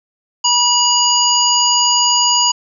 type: harmonic tone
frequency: 968 Hz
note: B5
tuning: 35 cents flat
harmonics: 1 / 3 / 5 / 7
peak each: -16 / -16 / -16 / -16 dBFS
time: 0.44-2.52 s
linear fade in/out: 10 ms
effects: none

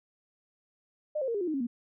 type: tone with pitch steps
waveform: sine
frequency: 605 / 529.7 / 463.8 / 406.1 / 355.6 / 311.4 / 272.6 / 238.7 Hz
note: D#5 / C5 / A#4 / G#4 / F4 / D#4 / C#4 / A#3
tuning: -49 / +21 / -9 / -39 / +31 / +2 / -29 / +41 cents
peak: -28 dBFS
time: 1.15-1.67 s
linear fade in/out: 10 ms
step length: 65 ms
effects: none

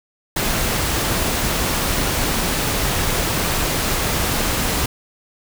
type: noise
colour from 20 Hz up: pink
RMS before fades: -20 dBFS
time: 0.36-4.86 s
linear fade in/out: 5 ms
effects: none

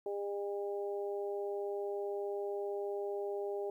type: harmonic tone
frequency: 201.7 Hz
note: G3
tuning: 50 cents sharp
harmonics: 2 / 3 / 4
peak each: -36 / -43 / -46 dBFS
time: 0.06-3.7 s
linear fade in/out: 2 ms
effects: 12-bit

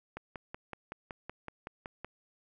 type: click train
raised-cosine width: 0.5 ms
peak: -25 dBFS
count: 11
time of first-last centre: 0.17-2.046 s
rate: 5.33 Hz
effects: none

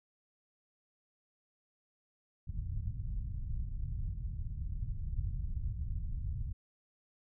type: low-pass noise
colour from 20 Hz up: pink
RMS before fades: -37 dBFS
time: 2.47-6.53 s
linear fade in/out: 10 ms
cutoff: 120 Hz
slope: 24 dB/octave
effects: none

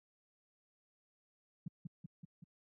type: tone with echo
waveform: sine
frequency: 164.81 Hz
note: E3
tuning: in tune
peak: -37 dBFS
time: 1.66-1.68 s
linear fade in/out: 5 ms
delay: 190 ms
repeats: 4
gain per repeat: -3 dB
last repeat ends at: 2.44 s
effects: high-pass 100 Hz 12 dB/octave

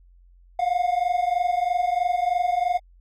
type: tone pair together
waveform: triangle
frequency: 702 / 725.1 Hz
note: F5 / F#5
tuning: +9 / -35 cents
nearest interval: minor second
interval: 56 cents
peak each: -21 dBFS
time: 0.59-2.78 s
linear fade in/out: 5 ms
effects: added 44 Hz sine -50 dBFS peak until 3 s + AAC 48 kbps

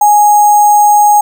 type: tone with sample-and-hold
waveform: sine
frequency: 830.6 Hz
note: G#5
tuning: in tune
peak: -3 dBFS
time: 0.01-1.21 s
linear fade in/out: 5 ms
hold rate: 7350 Hz
effects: none

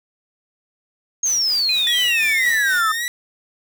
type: exponential sweep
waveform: sine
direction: down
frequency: 6560 to 1244.5 Hz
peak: -16 dBFS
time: 1.23-2.92 s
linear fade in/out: 5 ms
type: noise with tremolo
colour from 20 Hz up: white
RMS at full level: -34 dBFS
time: 1.25-2.81 s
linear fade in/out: 10 ms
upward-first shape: sine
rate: 4.2 Hz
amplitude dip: 60%
type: tone with exponential decay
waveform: triangle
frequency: 2478 Hz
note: D#7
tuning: 8 cents flat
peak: -19 dBFS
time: 1.69-2.29 s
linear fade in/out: 1 ms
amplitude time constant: 130 ms
type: tone with vibrato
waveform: sawtooth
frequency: 1864.7 Hz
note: A#6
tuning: in tune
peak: -18 dBFS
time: 1.87-3.08 s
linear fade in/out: 0 ms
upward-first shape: sine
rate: 1.8 Hz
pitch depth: 95 cents each way
effects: none

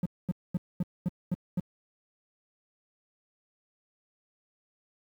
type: tone bursts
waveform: triangle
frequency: 177.9 Hz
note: F3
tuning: 32 cents sharp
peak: -23 dBFS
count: 7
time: 0.03-1.599 s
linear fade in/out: 2 ms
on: 27 ms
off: 230 ms
effects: high-pass 60 Hz 12 dB/octave + 10-bit

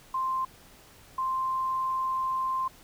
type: tone pair in turn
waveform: sine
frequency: 1046.5 / 1046.5 Hz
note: C6 / C6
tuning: 0 / 0 cents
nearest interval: unison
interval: 0 cents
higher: neither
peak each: -26 dBFS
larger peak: neither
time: 0.14-0.45 / 1.18-2.68 s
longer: second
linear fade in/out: 5 ms
effects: pink hiss -54 dBFS RMS until 2.83 s

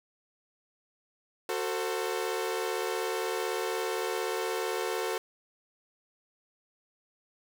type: chord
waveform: sawtooth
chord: F# diminished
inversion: none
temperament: equal with one note detuned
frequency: 370 / 447.4 / 523.3 Hz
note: F#4 / A4 / C5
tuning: 0 / +29 / 0 cents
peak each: -30 / -29 / -33 dBFS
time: 1.49-5.18 s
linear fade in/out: 2 ms
effects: none

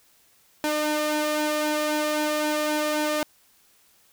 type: tone with flanger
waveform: sawtooth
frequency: 302.4 Hz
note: D#4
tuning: 49 cents flat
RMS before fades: -25 dBFS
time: 0.64-3.23 s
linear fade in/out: 0 ms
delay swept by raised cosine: 1.2 to 1.74 ms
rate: 3.8 Hz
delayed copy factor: +0.55
effects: white hiss -60 dBFS RMS until 4.12 s

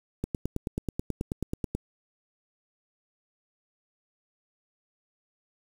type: click train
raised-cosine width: 3 ms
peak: -16 dBFS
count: 15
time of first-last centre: 0.24-1.75 s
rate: 9.27 Hz
effects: 7-bit

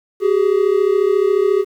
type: tone pair together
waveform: triangle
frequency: 379.9 / 414.1 Hz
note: F#4 / G#4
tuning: +46 / -5 cents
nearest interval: minor second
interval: 149 cents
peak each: -13 dBFS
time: 0.2-1.65 s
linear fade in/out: 50 ms
effects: 8-bit

